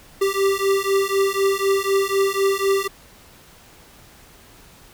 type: beating tone pair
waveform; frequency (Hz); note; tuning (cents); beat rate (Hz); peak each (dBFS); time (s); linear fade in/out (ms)
square; 390 / 394; G4 / G4; -9 / +9; 4; -21; 0.21-2.88; 10
effects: pink hiss -48 dBFS RMS until 4.93 s